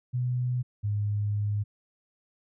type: tone pair in turn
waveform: sine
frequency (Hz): 124.5 / 103.57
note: B2 / G#2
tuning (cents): +14 / -4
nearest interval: minor third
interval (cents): 318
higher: first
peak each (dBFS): -25 / -25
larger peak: neither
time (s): 0.13-0.63 / 0.83-1.64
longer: second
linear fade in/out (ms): 20
effects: none